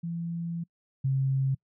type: tone pair in turn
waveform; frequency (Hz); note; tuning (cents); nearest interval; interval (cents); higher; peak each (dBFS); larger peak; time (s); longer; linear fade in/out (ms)
sine; 168.9 / 134.37; E3 / C3; +42 / +46; major third; 396; first; -30 / -23; second; 0.03-0.64 / 1.04-1.55; first; 10
effects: noise-tail reverb RT60 0.1 s tail -26 dB re dry